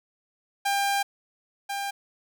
sawtooth tone pair in turn, 798 / 798 Hz, G5 / G5, +31 / +31 cents, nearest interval unison, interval 0 cents, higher neither, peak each -19 / -25 dBFS, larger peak first, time 0.65-1.03 / 1.69-1.91 s, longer first, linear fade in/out 10 ms, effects none

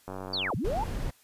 click train, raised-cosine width 1 ms, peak -24 dBFS, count 41, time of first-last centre 0.08-0.503 s, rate 94.6 Hz
sine linear two-way sweep, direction down then up, 4753 to 80.4 to 932 Hz, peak -28 dBFS, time 0.33-0.84 s, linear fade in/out 5 ms, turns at 0.55 s
brown noise, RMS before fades -32 dBFS, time 0.64-1.11 s, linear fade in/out 10 ms
effects white hiss -61 dBFS RMS until 1.23 s + resampled to 32000 Hz

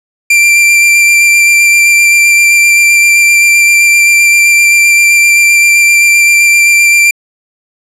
45% pulse tone with vibrato, 2363 Hz, D7, 10 cents sharp, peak -3 dBFS, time 0.3-7.11 s, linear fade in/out 5 ms, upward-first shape square, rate 7.7 Hz, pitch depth 9 cents each way, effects low-pass 11000 Hz 12 dB/octave

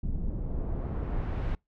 brown noise with low-pass filter sweep, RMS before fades -31 dBFS, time 0.03-1.55 s, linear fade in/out 2 ms, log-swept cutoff 270 to 3000 Hz, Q 0.72, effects noise-tail reverb RT60 0.2 s tail -26 dB re dry

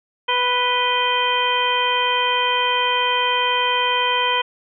harmonic tone with a mistuned harmonic, 493.9 Hz, B4, in tune, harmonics 1 / 2 / 3 / 4 / 5 / 6, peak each -26 / -20 / -28 / -27 / -25 / -22 dBFS, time 0.28-4.42 s, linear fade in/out 10 ms, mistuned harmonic 6, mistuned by +92 cents, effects none

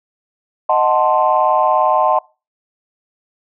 sine chord, D# diminished seventh, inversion none, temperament equal, 622.3 / 740 / 880 / 1046.5 Hz, D#5 / F#5 / A5 / C6, 0 / 0 / 0 / 0 cents, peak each -16 dBFS, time 0.69-2.19 s, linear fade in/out 5 ms, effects noise-tail reverb RT60 0.3 s tail -24 dB re dry + tanh soft clip ceiling -1 dBFS

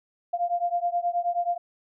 sine beating tone pair, 694 / 703.4 Hz, F5 / F5, -11 / +12 cents, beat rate 9.4 Hz, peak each -26 / -27 dBFS, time 0.33-1.58 s, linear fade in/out 10 ms, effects none

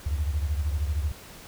sine beating tone pair, 72 / 85 Hz, D2 / F2, -34 / -46 cents, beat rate 13 Hz, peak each -25 / -31 dBFS, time 0.06-1.12 s, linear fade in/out 5 ms, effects pink hiss -46 dBFS RMS until 1.47 s

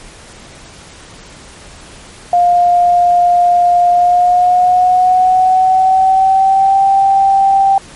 sine tone with pitch glide, 705 to 782.2 Hz, F5 to G5, +16 to -4 cents, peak -6 dBFS, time 2.33-7.78 s, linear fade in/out 2 ms, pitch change +180 cents, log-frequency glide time 3.89-6.83 s, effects pink hiss -36 dBFS RMS until 7.95 s + MP3 48 kbps

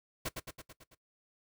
pink noise with echo, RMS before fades -35 dBFS, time 0.25-0.29 s, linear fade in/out 10 ms, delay 110 ms, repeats 6, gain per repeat -4 dB, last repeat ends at 0.95 s, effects noise-tail reverb RT60 0.1 s tail -18 dB re dry

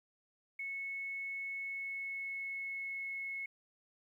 sine tone with pitch glide, 2200 to 2186 Hz, C#7 to C#7, -14 to -25 cents, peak -38 dBFS, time 0.59-3.46 s, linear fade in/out 5 ms, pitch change -11 cents, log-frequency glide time 1.6-3.17 s, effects 12-bit

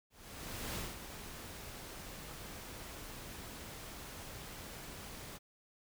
pink noise with ADSR envelope, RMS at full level -40 dBFS, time 0.1-5.39 s, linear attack 670 ms, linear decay 180 ms, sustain -8 dB, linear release 33 ms, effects none

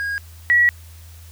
triangle / sine tone pair in turn, 1635 / 1928.1 Hz, G#6 / B6, -28 / -42 cents, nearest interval minor third, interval 286 cents, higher second, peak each -20 / -11 dBFS, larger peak second, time 0-0.18 / 0.5-0.69 s, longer second, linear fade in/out 0 ms, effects added 82 Hz sine -39 dBFS peak until 1.31 s + white hiss -49 dBFS RMS until 1.31 s

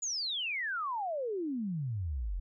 sine exponential sweep, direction down, 7040 to 40.76 Hz, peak -32 dBFS, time 0.02-2.4 s, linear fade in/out 10 ms, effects none

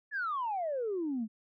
sine exponential sweep, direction down, 1760 to 207.7 Hz, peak -30 dBFS, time 0.11-1.28 s, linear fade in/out 50 ms, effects tanh soft clip ceiling -27 dBFS

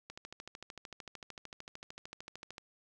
click train, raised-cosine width 0.2 ms, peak -28 dBFS, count 34, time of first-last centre 0.1-2.581 s, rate 13.3 Hz, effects none

